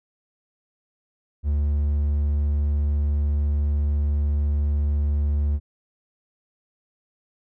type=tone; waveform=triangle; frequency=73 Hz; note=D2; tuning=10 cents flat; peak=-17 dBFS; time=1.43-5.6 s; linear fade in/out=50 ms; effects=none